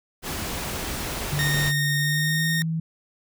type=noise; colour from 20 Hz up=pink; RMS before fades=-30 dBFS; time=0.22-1.73 s; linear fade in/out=50 ms
type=tone with pitch glide; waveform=sine; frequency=146.2 to 162.22 Hz; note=D3 to E3; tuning=-7 to -27 cents; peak=-23 dBFS; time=1.32-2.8 s; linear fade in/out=5 ms; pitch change=+180 cents; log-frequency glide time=1.97-2.5 s
type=tone; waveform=sawtooth; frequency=1846 Hz; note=A#6; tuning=17 cents flat; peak=-20 dBFS; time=1.39-2.62 s; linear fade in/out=0 ms
effects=none